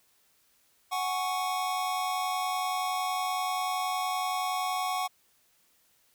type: chord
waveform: square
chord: F# suspended second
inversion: none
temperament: equal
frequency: 740 / 830.6 / 1108.7 Hz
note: F#5 / G#5 / C#6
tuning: 0 / 0 / 0 cents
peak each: -32 / -38 / -33 dBFS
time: 0.91-5.08 s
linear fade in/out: 20 ms
effects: white hiss -67 dBFS RMS until 6.14 s